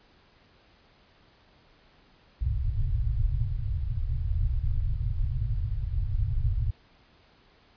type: low-pass noise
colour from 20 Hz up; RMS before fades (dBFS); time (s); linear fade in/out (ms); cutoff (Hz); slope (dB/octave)
pink; -27; 2.41-6.71; 5; 130; 96
effects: pink hiss -60 dBFS RMS until 7.76 s + resampled to 11025 Hz